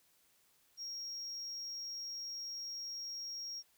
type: tone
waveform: sine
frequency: 5590 Hz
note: F8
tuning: 1 cent sharp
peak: -38 dBFS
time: 0.77-3.63 s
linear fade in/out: 50 ms
effects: tanh soft clip ceiling -40 dBFS + white hiss -71 dBFS RMS until 3.77 s